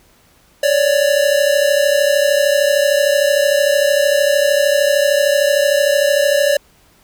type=tone pair together; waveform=square; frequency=558 / 591.2 Hz; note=C#5 / D5; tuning=+11 / +11 cents; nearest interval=minor second; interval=100 cents; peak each=-15 dBFS; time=0.63-6.57 s; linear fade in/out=5 ms; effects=pink hiss -52 dBFS RMS until 7.03 s